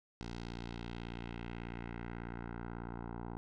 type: tone with low-pass filter sweep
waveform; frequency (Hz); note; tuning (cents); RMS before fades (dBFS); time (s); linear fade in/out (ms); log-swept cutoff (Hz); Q
10% pulse; 58.27; A#1; 0; -44; 0.21-3.37; 0; 5200 to 990; 1.7
effects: none